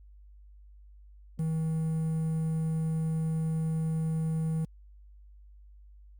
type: tone with quantisation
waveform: triangle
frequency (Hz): 160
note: D#3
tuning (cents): +49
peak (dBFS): -25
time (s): 1.39-4.65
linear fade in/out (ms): 5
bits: 9
effects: added 50 Hz sine -50 dBFS peak until 6.19 s + Opus 48 kbps